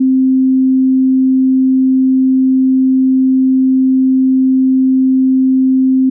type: tone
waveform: sine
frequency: 261.6 Hz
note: C4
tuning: in tune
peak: -7 dBFS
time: 0-6.1 s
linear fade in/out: 10 ms
effects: none